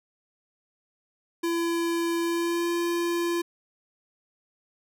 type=tone with pitch glide; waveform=square; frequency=337.6 to 342.9 Hz; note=E4 to F4; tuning=+41 to -32 cents; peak=-25 dBFS; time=1.43-3.42 s; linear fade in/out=10 ms; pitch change=+27 cents; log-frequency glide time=2.22-2.7 s; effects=none